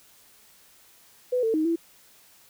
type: tone with pitch steps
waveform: sine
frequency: 499 / 448.2 / 312.9 / 333.3 Hz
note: B4 / A4 / D#4 / E4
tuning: +18 / +32 / +10 / +19 cents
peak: -21 dBFS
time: 1.32-1.76 s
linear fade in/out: 10 ms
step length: 110 ms
effects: white hiss -56 dBFS RMS until 2.49 s